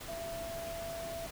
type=tone in noise; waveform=sine; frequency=668 Hz; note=E5; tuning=23 cents sharp; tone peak=-39 dBFS; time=0.08-1.27 s; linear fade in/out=10 ms; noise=pink; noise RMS=-45 dBFS; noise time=0-1.31 s; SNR=+3 dB; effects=none